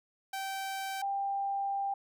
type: tone pair in turn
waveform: sawtooth / sine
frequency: 776 / 792.8 Hz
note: G5 / G5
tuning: -18 / +19 cents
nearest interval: unison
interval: 37 cents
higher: second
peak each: -31 / -30 dBFS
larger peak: second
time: 0.33-1.02 / 1.02-1.94 s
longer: second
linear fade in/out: 5 ms
effects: none